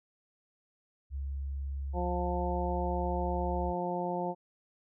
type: tone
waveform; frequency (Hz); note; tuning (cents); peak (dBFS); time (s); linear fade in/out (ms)
sine; 68.9; C#2; -10; -33; 1.1-3.74; 50
type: harmonic tone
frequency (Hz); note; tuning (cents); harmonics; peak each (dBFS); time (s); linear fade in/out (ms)
177.2; F3; +25; 1 / 2 / 3 / 4 / 5; -37 / -37 / -37 / -37 / -37; 1.93-4.35; 50
effects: none